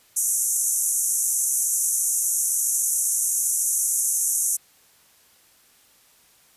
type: band-pass noise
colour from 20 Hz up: white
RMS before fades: -23 dBFS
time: 0.16-4.57 s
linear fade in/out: 10 ms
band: 6000 to 12000 Hz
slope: 96 dB/octave
effects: white hiss -57 dBFS RMS until 6.56 s + resampled to 32000 Hz